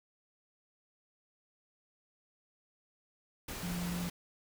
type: tone in noise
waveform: sine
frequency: 175.4 Hz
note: F3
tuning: 8 cents sharp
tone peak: -35 dBFS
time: 3.63-4.09 s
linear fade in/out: 5 ms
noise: pink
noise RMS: -42 dBFS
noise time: 3.48-4.1 s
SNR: +4 dB
effects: none